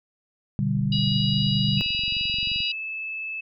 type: chord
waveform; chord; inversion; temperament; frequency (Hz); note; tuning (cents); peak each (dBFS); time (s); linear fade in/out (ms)
sine; G major; first; just; 122.5 / 147 / 196; B2 / D3 / G3; -14 / +2 / 0; -26 / -25 / -25; 0.59-1.81; 0
type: click train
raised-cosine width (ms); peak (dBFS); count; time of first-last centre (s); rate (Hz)
5; -27; 43; 0.77-2.604; 22.9
type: harmonic tone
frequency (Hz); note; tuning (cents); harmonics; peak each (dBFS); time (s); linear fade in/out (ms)
964; B5; -42; 3 / 4 / 5; -27 / -29 / -31; 0.92-2.72; 5
type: tone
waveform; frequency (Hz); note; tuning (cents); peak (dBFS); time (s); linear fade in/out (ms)
sine; 2615; E7; -15; -29; 1.77-3.41; 10
effects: none